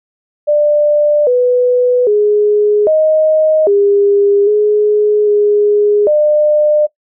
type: tone with pitch steps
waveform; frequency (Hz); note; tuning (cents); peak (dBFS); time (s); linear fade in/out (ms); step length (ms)
sine; 593 / 495.2 / 417.5 / 624 / 403.7 / 419.9 / 414.7 / 601; D5 / B4 / G#4 / D#5 / G#4 / G#4 / G#4 / D5; +17 / +5 / +9 / +5 / -49 / +19 / -3 / +40; -7; 0.47-6.87; 20; 800
effects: noise-tail reverb RT60 0.1 s tail -18 dB re dry